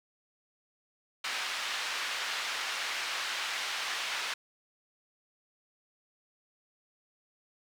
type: band-pass noise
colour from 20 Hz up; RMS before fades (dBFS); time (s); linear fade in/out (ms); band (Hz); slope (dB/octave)
pink; -35; 1.24-4.34; 5; 1400 to 4500; 12
effects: none